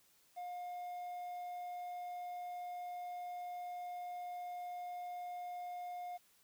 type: tone with quantisation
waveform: triangle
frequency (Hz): 713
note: F5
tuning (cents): +36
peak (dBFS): -40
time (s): 0.36-6.18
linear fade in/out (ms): 20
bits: 11
effects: white hiss -70 dBFS RMS until 6.43 s